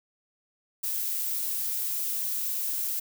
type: noise with high-pass filter sweep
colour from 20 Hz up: violet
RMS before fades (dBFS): -30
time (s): 0.83-3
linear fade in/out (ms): 10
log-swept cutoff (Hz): 530 to 290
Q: 3.5
effects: none